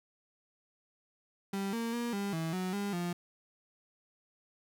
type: tone with pitch steps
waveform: 35% pulse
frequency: 196.4 / 230.7 / 237.5 / 200.3 / 162.6 / 184.5 / 201.9 / 174.8 Hz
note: G3 / A#3 / A#3 / G3 / E3 / F#3 / G#3 / F3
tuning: +4 / -18 / +33 / +38 / -23 / -5 / -49 / +2 cents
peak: -31 dBFS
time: 1.53-3.13 s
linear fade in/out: 5 ms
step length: 200 ms
effects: none